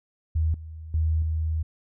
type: tone with level steps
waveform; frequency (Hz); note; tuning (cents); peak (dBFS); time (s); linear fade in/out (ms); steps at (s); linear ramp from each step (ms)
sine; 79.5; D#2; +38; -20 / -36 / -20 / -23; 0.35-1.63; 10; 0.54 / 0.94 / 1.22; 2
effects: none